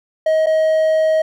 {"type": "tone with dropouts", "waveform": "triangle", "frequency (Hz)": 632, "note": "D#5", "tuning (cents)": 27, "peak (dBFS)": -10, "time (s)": [0.26, 1.22], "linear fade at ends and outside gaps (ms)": 5, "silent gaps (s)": [0.461, 0.467], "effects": []}